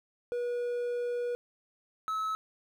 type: tone pair in turn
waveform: triangle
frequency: 483.9 / 1294.2 Hz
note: B4 / E6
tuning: -35 / -32 cents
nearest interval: octave + perfect fourth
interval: 1703 cents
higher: second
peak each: -28 dBFS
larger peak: neither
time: 0.32-1.35 / 2.08-2.35 s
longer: first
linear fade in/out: 0 ms
effects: 11-bit

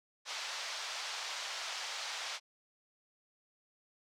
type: band-pass noise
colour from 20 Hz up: white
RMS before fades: -41 dBFS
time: 0.25-2.4 s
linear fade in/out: 50 ms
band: 620 to 5700 Hz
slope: 24 dB/octave
effects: none

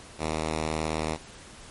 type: tone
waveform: 5% pulse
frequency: 78.6 Hz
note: D#2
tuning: 18 cents sharp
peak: -16 dBFS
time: 0.18-1.18 s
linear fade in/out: 50 ms
effects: pink hiss -47 dBFS RMS until 1.7 s + MP3 48 kbps

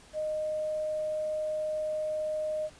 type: tone with quantisation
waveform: sine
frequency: 617 Hz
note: D#5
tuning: 15 cents flat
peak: -29 dBFS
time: 0.13-2.7 s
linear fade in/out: 50 ms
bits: 9
effects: pink hiss -55 dBFS RMS until 2.79 s + resampled to 22050 Hz

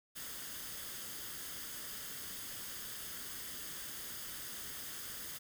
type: noise with comb filter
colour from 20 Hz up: white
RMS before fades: -45 dBFS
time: 0.15-5.39 s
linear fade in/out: 20 ms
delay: 0.61 ms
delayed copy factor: +0.5
effects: none

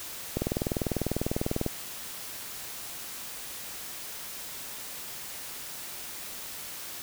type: click train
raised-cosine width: 2 ms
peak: -14 dBFS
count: 27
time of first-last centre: 0.37-1.664 s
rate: 20.1 Hz
effects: white hiss -40 dBFS RMS until 7.02 s

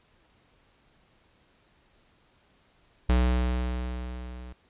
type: tone with level ramp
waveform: square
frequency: 61.8 Hz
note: B1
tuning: 2 cents sharp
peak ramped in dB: -19 to -41 dBFS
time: 3.09-4.53 s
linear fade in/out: 5 ms
effects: pink hiss -64 dBFS RMS until 4.69 s + resampled to 8000 Hz

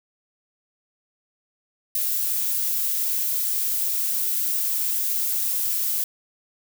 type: noise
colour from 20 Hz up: violet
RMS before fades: -24 dBFS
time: 1.95-6.04 s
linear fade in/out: 2 ms
effects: none

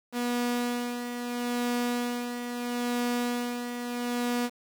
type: tone with tremolo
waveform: sawtooth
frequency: 242.4 Hz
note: B3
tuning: 32 cents flat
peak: -22 dBFS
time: 0.12-4.5 s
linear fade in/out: 50 ms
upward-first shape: sine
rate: 0.76 Hz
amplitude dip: 55%
effects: 8-bit

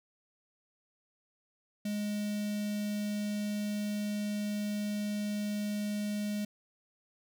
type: tone with notch filter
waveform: square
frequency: 207.7 Hz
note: G#3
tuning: in tune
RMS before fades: -34 dBFS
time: 1.85-6.45 s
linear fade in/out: 5 ms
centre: 1100 Hz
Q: 0.67
effects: none

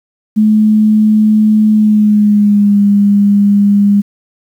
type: tone with pitch glide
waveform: sine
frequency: 214.5 to 202.6 Hz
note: A3 to G#3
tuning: -44 to -43 cents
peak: -5 dBFS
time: 0.36-4.02 s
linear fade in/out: 20 ms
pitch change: -99 cents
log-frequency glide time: 1.72-2.79 s
effects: 7-bit

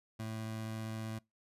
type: tone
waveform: 25% pulse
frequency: 110.6 Hz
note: A2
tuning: 9 cents sharp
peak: -35 dBFS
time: 0.19-1.19 s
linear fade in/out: 10 ms
effects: noise-tail reverb RT60 0.2 s tail -24 dB re dry + resampled to 32000 Hz

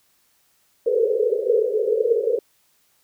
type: band-pass noise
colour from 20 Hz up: white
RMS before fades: -20 dBFS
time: 0.86-2.39 s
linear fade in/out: 5 ms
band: 420 to 500 Hz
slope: 96 dB/octave
effects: white hiss -63 dBFS RMS until 3.03 s

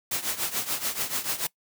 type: noise with tremolo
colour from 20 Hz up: white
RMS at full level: -26 dBFS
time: 0.11-1.47 s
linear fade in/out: 5 ms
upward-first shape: triangle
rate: 6.9 Hz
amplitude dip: 85%
effects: noise-tail reverb RT60 0.1 s tail -22 dB re dry + high-pass 100 Hz 12 dB/octave

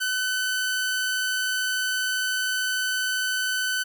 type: tone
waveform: sawtooth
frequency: 1511 Hz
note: F#6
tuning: 36 cents sharp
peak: -20 dBFS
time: 0-3.84 s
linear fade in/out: 20 ms
effects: none

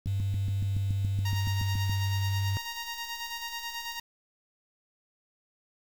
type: click train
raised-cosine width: 5 ms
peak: -23 dBFS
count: 14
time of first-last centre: 0.06-1.896 s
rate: 7.08 Hz
type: tone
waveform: sine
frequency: 98.3 Hz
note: G2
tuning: 5 cents sharp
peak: -26 dBFS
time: 0.07-2.57 s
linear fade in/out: 0 ms
type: tone with tremolo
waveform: 10% pulse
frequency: 934 Hz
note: A#5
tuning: 3 cents sharp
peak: -25 dBFS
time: 1.25-4 s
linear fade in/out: 5 ms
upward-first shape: sine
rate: 9.2 Hz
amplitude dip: 45%
effects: 8-bit

